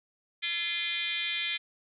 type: tone with frequency modulation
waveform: sine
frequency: 2785 Hz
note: F7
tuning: 5 cents flat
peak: -29 dBFS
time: 0.42-1.58 s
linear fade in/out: 20 ms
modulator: 359 Hz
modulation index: 2.5
effects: none